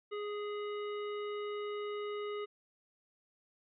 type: harmonic tone with a mistuned harmonic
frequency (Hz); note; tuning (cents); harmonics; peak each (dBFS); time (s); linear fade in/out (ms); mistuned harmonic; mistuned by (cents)
415.3; G#4; 0; 1 / 3 / 5 / 7 / 9; -37 / -45 / -51 / -53 / -58; 0.11-2.46; 20; 5; -20
effects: none